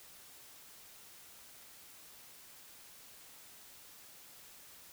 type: silence
effects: white hiss -56 dBFS RMS until 4.92 s